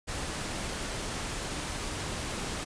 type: noise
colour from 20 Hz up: pink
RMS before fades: -35 dBFS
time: 0.07-2.65 s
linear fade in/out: 20 ms
effects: resampled to 22050 Hz